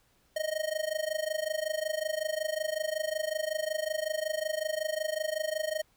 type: tone with amplitude modulation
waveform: square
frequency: 622.3 Hz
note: D#5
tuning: in tune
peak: -27 dBFS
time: 0.36-5.82 s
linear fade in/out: 5 ms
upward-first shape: sine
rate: 25.4 Hz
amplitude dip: 90%
effects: pink hiss -68 dBFS RMS until 5.96 s